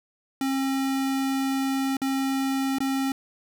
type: tone with dropouts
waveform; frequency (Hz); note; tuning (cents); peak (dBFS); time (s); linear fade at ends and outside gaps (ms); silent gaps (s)
square; 269.1; C4; +49; -24; 0.41-3.12; 2; 1.969-2.017 / 2.785-2.804
effects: none